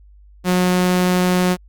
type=tone; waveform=sawtooth; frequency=181.2 Hz; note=F#3; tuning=36 cents flat; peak=-10 dBFS; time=0.44-1.57 s; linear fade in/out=50 ms; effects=added 50 Hz sine -43 dBFS peak until 1.68 s + Opus 48 kbps